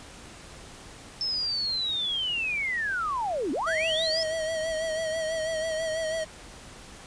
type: linear two-way sweep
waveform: sine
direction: down then up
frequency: 5300 to 246.9 to 5300 Hz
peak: -26 dBFS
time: 1.21-4.23 s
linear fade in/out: 0 ms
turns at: 3.52 s
type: tone with vibrato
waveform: square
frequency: 640 Hz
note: D#5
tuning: 49 cents sharp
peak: -28 dBFS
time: 3.66-6.25 s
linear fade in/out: 20 ms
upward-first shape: sine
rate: 6.1 Hz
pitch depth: 41 cents each way
effects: pink hiss -46 dBFS RMS until 7.06 s + resampled to 22050 Hz